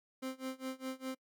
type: tone with tremolo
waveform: 30% pulse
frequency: 261.6 Hz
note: C4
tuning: in tune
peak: -34 dBFS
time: 0.22-1.15 s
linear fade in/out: 10 ms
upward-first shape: sine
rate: 4.9 Hz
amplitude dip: 95%
effects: noise-tail reverb RT60 0.1 s tail -25 dB re dry